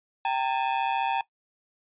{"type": "ring-modulated tone", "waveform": "45% pulse", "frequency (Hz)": 850, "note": "G#5", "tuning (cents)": 40, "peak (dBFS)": -21, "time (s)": [0.25, 1.21], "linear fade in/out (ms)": 0, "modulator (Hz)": 67.2, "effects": ["noise-tail reverb RT60 0.1 s tail -18 dB re dry", "resampled to 8000 Hz"]}